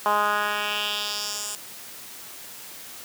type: tone with band-pass filter sweep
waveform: 10% pulse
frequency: 207.7 Hz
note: G#3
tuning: in tune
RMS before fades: -26 dBFS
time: 0.06-1.55 s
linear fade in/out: 0 ms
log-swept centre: 1000 to 8400 Hz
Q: 2.2
effects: white hiss -41 dBFS RMS until 3.04 s + high-pass 100 Hz 12 dB/octave